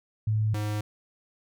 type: tone pair in turn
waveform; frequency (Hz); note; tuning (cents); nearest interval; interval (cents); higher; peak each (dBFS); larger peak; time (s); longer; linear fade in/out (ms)
sine / square; 108.1 / 105.33; A2 / G#2; -30 / +25; unison; 45; first; -22 / -28; first; 0.27-0.54 / 0.54-0.81; neither; 5
effects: none